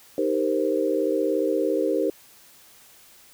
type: chord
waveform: sine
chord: C minor seventh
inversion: first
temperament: equal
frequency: 311.1 / 392 / 466.2 / 523.3 Hz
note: Eb4 / G4 / Bb4 / C5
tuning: 0 / 0 / 0 / 0 cents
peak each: -26 dBFS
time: 0.18-2.1 s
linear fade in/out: 2 ms
effects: white hiss -52 dBFS RMS until 3.33 s